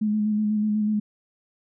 sine tone with vibrato, 212 Hz, G#3, 36 cents sharp, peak -20 dBFS, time 0.01-1 s, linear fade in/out 10 ms, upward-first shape square, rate 8.1 Hz, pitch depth 20 cents each way, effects none

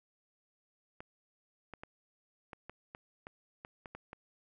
clicks, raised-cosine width 0.5 ms, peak -30 dBFS, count 11, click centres 1.005 / 1.737 / 1.835 / 2.532 / 2.696 / 2.949 / 3.269 / 3.649 / 3.858 / 3.95 / 4.131 s, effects none

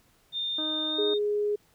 sine tone with pitch glide, 3623 to 3674 Hz, A7 to A#7, +50 to -26 cents, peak -28 dBFS, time 0.32-1.19 s, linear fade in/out 50 ms, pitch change +24 cents, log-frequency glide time 0.86-0.98 s
harmonic tone, 310 Hz, D#4, 6 cents flat, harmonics 1 / 2 / 3 / 4 / 5, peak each -34 / -39 / -48 / -45 / -49 dBFS, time 0.58-1.14 s, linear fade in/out 5 ms
sine tone, 415.3 Hz, G#4, in tune, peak -24 dBFS, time 0.98-1.56 s, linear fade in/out 10 ms
effects pink hiss -64 dBFS RMS until 1.74 s

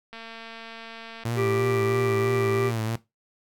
click train, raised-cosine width 0.3 ms, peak -25 dBFS, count 252, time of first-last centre 0.13-1.236 s, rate 227 Hz
sawtooth tone with vibrato, 114.1 Hz, A#2, 37 cents flat, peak -22 dBFS, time 1.25-2.96 s, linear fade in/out 5 ms, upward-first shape triangle, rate 3 Hz, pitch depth 75 cents each way
harmonic tone, 392 Hz, G4, in tune, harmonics 1 / 3 / 5 / 6, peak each -23 / -33 / -37 / -39 dBFS, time 1.35-2.72 s, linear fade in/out 50 ms
effects noise-tail reverb RT60 0.2 s tail -17 dB re dry

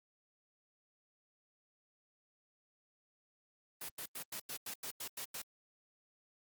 white noise bursts, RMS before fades -43 dBFS, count 10, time 3.81-5.419 s, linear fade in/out 5 ms, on 79 ms, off 91 ms, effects high-pass 100 Hz 12 dB/octave + Opus 24 kbps

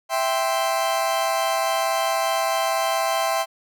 40% pulse chord, C major, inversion first, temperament equal, 659.3 / 784 / 1046.5 Hz, E5 / G5 / C6, 0 / 0 / 0 cents, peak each -23 / -24 / -25 dBFS, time 0.09-3.46 s, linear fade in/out 50 ms, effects none

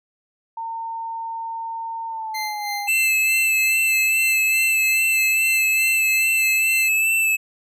sine tone with pitch glide, 910 to 815.4 Hz, A#5 to G#5, -42 to -32 cents, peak -26 dBFS, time 0.57-2.88 s, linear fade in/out 5 ms, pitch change -190 cents, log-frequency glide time 2.08-2.73 s
25% pulse tone with tremolo, 2082 Hz, C7, 9 cents flat, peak -22 dBFS, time 2.34-6.89 s, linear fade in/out 10 ms, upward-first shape sine, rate 3.2 Hz, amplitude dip 60%
square tone with vibrato, 2637 Hz, E7, in tune, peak -17 dBFS, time 2.87-7.37 s, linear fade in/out 20 ms, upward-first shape sine, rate 2.4 Hz, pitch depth 25 cents each way
effects none

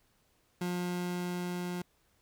30% pulse tone with level ramp, 177.8 Hz, F3, 31 cents sharp, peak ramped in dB -29 to -32 dBFS, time 0.61-1.82 s, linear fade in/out 5 ms, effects pink hiss -71 dBFS RMS until 2.21 s

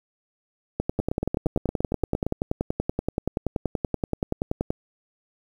two click trains, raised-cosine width 2 ms, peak -11 / -10 dBFS, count 12 / 42, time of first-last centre 1-2.266 / 0.8-4.705 s, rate 8.69 / 10.5 Hz, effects 8-bit

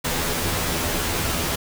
pink noise with comb filter, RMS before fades -24 dBFS, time 0.04-1.56 s, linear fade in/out 10 ms, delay 12 ms, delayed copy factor +0.85, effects none

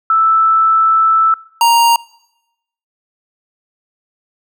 sine / square tone pair in turn, 1318.5 / 934 Hz, E6 / A#5, 0 / +3 cents, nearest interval tritone, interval 597 cents, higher first, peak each -8 dBFS, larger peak neither, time 0.1-1.34 / 1.61-1.96 s, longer first, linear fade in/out 2 ms, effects noise-tail reverb RT60 0.9 s tail -24 dB re dry

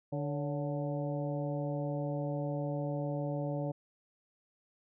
harmonic tone with a mistuned harmonic, 146.8 Hz, D3, in tune, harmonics 1 / 2 / 3 / 4 / 5 / 6, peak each -35 / -39 / -45 / -38 / -46 / -50 dBFS, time 0.12-3.72 s, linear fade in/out 10 ms, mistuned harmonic 4, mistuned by -61 cents, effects none

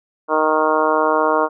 harmonic tone, 155.56 Hz, D#3, in tune, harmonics 2 / 3 / 4 / 5 / 6 / 7 / 8 / 9, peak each -24 / -20 / -20 / -25 / -21 / -20 / -26 / -25 dBFS, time 0.28-1.49 s, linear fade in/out 50 ms, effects none

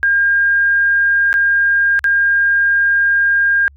sine tone with dropouts, 1610 Hz, G6, 46 cents sharp, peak -10 dBFS, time 0.03-3.68 s, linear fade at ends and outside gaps 0 ms, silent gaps 1.329-1.34 / 1.992-2.042 s, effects added 70 Hz sine -41 dBFS peak until 3.76 s

